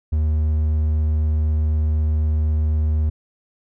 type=tone; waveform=triangle; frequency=77 Hz; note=D#2; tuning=17 cents flat; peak=-14 dBFS; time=0.12-3.1 s; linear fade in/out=10 ms; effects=none